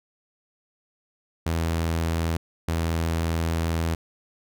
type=tone pair in turn; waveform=sawtooth; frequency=82.41 / 82.41 Hz; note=E2 / E2; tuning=0 / 0 cents; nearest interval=unison; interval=0 cents; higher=neither; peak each=-19 dBFS; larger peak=neither; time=1.46-2.37 / 2.68-3.95 s; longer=second; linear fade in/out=5 ms; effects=none